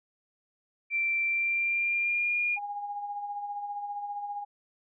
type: tone with pitch glide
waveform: sine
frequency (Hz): 2349 to 2423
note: D7 to D#7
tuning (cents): 0 to -47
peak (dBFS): -25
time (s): 0.9-2.59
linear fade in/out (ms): 50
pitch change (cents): +53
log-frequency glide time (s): 1.25-2.36
type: tone with tremolo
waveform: sine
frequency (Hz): 818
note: G#5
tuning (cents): -26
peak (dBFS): -31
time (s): 2.56-4.45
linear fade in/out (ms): 20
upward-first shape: sine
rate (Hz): 15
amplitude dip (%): 45
effects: none